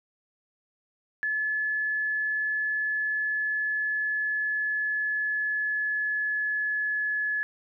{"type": "tone with pitch glide", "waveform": "sine", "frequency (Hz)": [1719, 1707.1], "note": ["A6", "G#6"], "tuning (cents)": [-41, 47], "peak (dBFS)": -25, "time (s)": [1.23, 7.43], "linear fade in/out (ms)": 0, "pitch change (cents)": -12, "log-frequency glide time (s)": [2.7, 7.15], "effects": []}